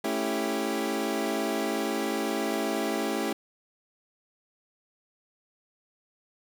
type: chord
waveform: 25% pulse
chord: A dominant seventh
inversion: none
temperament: equal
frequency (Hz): 220 / 277.2 / 329.6 / 392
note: A3 / C#4 / E4 / G4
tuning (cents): 0 / 0 / 0 / 0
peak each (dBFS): -29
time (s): 0.04-3.33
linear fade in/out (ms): 5
effects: none